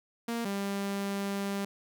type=tone pair in turn; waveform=sawtooth; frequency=233.1 / 198.74 Hz; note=A#3 / G3; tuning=0 / +24 cents; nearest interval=minor third; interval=276 cents; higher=first; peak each=-27 dBFS; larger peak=neither; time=0.28-0.45 / 0.45-1.65 s; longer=second; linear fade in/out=5 ms; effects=none